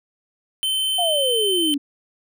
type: tone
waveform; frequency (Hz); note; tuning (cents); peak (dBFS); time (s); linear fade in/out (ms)
square; 3079; G7; -32; -20; 0.63-1.74; 0
type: exponential sweep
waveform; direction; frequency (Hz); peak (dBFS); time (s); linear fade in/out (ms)
sine; down; 733 to 275.1; -20; 0.98-1.78; 10
effects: none